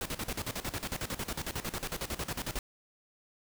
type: noise with tremolo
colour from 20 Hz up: pink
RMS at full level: -35 dBFS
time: 0.01-2.59 s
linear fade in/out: 2 ms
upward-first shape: square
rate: 11 Hz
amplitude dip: 80%
effects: none